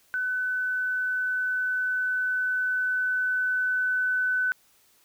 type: tone with level ramp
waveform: sine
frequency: 1505 Hz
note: F#6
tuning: 29 cents sharp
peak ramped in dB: -25 to -22 dBFS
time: 0.14-4.52 s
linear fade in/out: 0 ms
effects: white hiss -62 dBFS RMS until 5.04 s